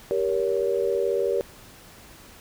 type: chord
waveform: sine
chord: G diminished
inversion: none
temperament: just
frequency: 392 / 470.4 / 564.5 Hz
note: G4 / Bb4 / Db5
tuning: 0 / +16 / +31 cents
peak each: -25 / -25 / -27 dBFS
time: 0.11-1.41 s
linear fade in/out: 0 ms
effects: pink hiss -48 dBFS RMS until 2.4 s